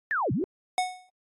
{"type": "linear two-way sweep", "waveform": "sine", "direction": "down then up", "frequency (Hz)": [1834, 99.7, 408.1], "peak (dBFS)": -24, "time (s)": [0.11, 0.44], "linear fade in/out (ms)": 0, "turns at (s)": 0.32}
{"type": "tone with exponential decay", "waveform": "square", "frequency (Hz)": 735, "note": "F#5", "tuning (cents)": -12, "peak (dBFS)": -21, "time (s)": [0.78, 1.09], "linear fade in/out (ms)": 1, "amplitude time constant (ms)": 66}
{"effects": ["AAC 32 kbps"]}